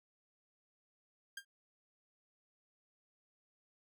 sawtooth tone with exponential decay, 1602 Hz, G6, 37 cents sharp, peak -36 dBFS, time 1.37-1.45 s, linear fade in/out 5 ms, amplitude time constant 17 ms, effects none

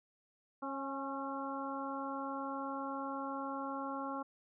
harmonic tone with a mistuned harmonic, 272.4 Hz, C#4, 30 cents flat, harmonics 1 / 2 / 3 / 4 / 5, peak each -42 / -45 / -44 / -43 / -46 dBFS, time 0.62-4.23 s, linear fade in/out 10 ms, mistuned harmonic 3, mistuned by +27 cents, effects none

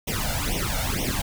pink noise with flanger, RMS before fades -26 dBFS, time 0.07-1.22 s, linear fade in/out 10 ms, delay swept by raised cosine 0.33 to 1.43 ms, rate 2.1 Hz, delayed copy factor +1, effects none

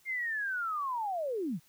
sine linear sweep, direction down, 2138 to 130.81 Hz, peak -31 dBFS, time 0.05-1.6 s, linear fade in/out 50 ms, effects white hiss -65 dBFS RMS until 1.68 s

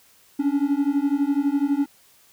triangle beating tone pair, 277.2 / 289.2 Hz, C#4 / D4, 0 / -27 cents, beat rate 12 Hz, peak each -20 dBFS, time 0.39-1.86 s, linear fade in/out 10 ms, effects white hiss -56 dBFS RMS until 2.32 s

